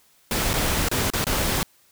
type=noise with dropouts; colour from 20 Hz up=pink; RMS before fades=-23 dBFS; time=0.31-1.63 s; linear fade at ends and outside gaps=1 ms; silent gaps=0.532-0.538 / 0.886-0.914 / 1.102-1.135 / 1.242-1.268 s; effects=white hiss -59 dBFS RMS until 1.91 s